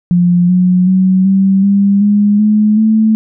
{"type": "tone with pitch steps", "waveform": "sine", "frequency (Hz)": [176, 181.58, 187.33, 193.26, 199.39, 205.7, 212.2, 218.9], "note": ["F3", "F#3", "F#3", "G3", "G3", "G#3", "G#3", "A3"], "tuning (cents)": [14, -32, 22, -24, 30, -16, 38, -9], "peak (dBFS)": -6, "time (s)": [0.11, 3.15], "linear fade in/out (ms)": 0, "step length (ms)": 380, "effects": []}